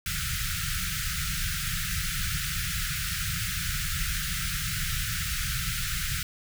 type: band-stop noise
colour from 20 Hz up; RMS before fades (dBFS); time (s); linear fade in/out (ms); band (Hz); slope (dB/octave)
pink; -30; 0.06-6.23; 2; 180 to 1300; 96
effects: none